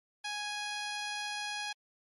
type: tone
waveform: 10% pulse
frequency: 830.6 Hz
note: G#5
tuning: in tune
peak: -27 dBFS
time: 0.24-1.73 s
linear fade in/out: 10 ms
effects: MP3 48 kbps